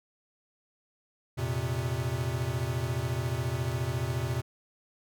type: chord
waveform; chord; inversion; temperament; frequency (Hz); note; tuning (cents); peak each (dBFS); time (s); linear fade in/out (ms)
square; F suspended fourth; none; equal with one note detuned; 85.86 / 116.54 / 130.81; F2 / Bb2 / C3; -29 / 0 / 0; -37 / -33 / -33; 1.37-4.42; 20
effects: none